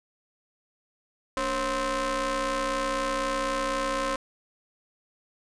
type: ring-modulated tone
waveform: sawtooth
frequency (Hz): 254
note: B3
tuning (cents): +49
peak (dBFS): -19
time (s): 1.37-4.16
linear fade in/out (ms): 2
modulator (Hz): 794
effects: resampled to 22050 Hz + 9-bit